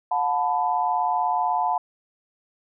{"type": "tone cluster", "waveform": "sine", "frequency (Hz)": [721, 877, 997], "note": ["F#5", "A5", "B5"], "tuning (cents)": [-45, -6, 16], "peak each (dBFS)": [-24, -24, -26], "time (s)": [0.11, 1.78], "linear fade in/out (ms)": 5, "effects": []}